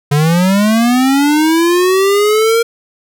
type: linear sweep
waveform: square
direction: up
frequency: 141.4 to 466.2 Hz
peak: -9 dBFS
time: 0.11-2.63 s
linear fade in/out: 10 ms
effects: none